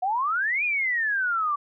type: exponential two-way sweep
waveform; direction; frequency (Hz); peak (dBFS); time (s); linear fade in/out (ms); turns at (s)
sine; up then down; 715 to 2489 to 1142; -22; 0.02-1.56; 10; 0.64
effects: none

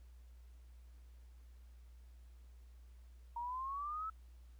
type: exponential sweep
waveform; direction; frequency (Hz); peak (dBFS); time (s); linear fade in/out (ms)
sine; up; 932.3 to 1318.5; -39; 3.36-4.1; 5
effects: added 60 Hz sine -55 dBFS peak until 4.59 s + pink hiss -75 dBFS RMS until 4.59 s

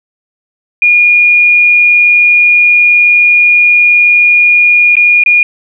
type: tone with dropouts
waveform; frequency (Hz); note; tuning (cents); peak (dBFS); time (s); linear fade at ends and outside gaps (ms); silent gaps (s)
sine; 2433; D#7; -39; -3; 0.82-5.43; 2; 4.955-4.967 / 5.237-5.261
effects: none

